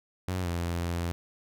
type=tone with pitch glide; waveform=sawtooth; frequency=92 to 85.84 Hz; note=F#2 to F2; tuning=-9 to -29 cents; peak=-25 dBFS; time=0.28-1.12 s; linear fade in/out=0 ms; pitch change=-120 cents; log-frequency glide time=0.41-0.48 s; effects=none